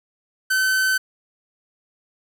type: tone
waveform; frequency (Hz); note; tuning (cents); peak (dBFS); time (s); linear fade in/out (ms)
45% pulse; 1528; G6; -45; -17; 0.5-0.98; 10
effects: none